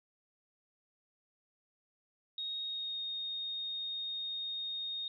sine tone with pitch glide, 3743 to 3706 Hz, A#7 to A#7, +6 to -11 cents, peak -36 dBFS, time 2.38-5.08 s, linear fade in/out 2 ms, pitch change -17 cents, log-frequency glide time 2.63-3 s, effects none

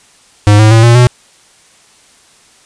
square tone with pitch steps, 103.83 / 108.36 / 113.1 / 118.04 / 123.19 Hz, G#2 / A2 / A2 / A#2 / B2, 0 / -26 / +48 / +22 / -4 cents, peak -3 dBFS, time 0.47-1.07 s, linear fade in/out 0 ms, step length 120 ms, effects white hiss -45 dBFS RMS until 2.65 s + resampled to 22050 Hz

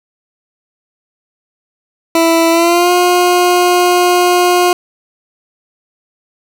20% pulse tone with pitch glide, 330.8 to 356.6 Hz, E4 to F4, +6 to +36 cents, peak -3 dBFS, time 2.15-4.73 s, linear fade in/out 2 ms, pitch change +130 cents, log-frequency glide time 2.5-2.91 s, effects none

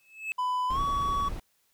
triangle tone with exponential growth, 2600 Hz, E7, 24 cents flat, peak -25 dBFS, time 0-0.32 s, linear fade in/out 0 ms, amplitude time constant 68 ms
triangle tone with pitch glide, 1000 to 1129 Hz, B5 to C#6, +21 to +31 cents, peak -24 dBFS, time 0.38-1.29 s, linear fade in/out 10 ms, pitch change +210 cents, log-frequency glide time 0.68-0.8 s
brown noise, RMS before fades -35 dBFS, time 0.7-1.4 s, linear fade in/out 5 ms
effects white hiss -70 dBFS RMS until 1.73 s

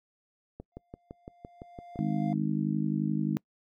click train, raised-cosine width 2 ms, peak -27 dBFS, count 9, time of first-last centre 0.6-1.958 s, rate 5.89 Hz
triangle tone with exponential growth, 698.5 Hz, F5, in tune, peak -33 dBFS, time 0.72-2.33 s, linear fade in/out 1 ms, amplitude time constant 350 ms
harmonic tone, 51.5 Hz, G#1, 14 cents flat, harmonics 3 / 4 / 5 / 6, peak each -31 / -30 / -35 / -34 dBFS, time 1.99-3.37 s, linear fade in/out 0 ms
effects noise-tail reverb RT60 0.1 s tail -26 dB re dry

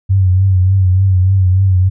sine tone with vibrato, 94.1 Hz, F#2, 30 cents sharp, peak -7 dBFS, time 0.09-1.9 s, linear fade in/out 20 ms, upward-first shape triangle, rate 3.4 Hz, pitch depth 68 cents each way, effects none

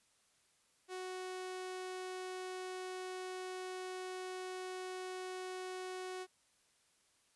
sawtooth tone, 370 Hz, F#4, in tune, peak -38 dBFS, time 0.88-6.27 s, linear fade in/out 50 ms, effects white hiss -73 dBFS RMS until 7.35 s + resampled to 24000 Hz

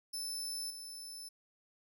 25% pulse tone with level steps, 5274 Hz, E8, in tune, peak -33 / -40 dBFS, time 0.13-1.29 s, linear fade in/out 10 ms, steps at 0.7 s, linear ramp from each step 5 ms, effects none

